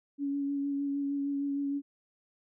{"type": "tone with vibrato", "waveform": "sine", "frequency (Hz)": 281.2, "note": "C#4", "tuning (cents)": 25, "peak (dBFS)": -29, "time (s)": [0.18, 1.82], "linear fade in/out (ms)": 50, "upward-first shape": "sine", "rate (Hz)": 6.5, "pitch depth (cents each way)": 16, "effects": []}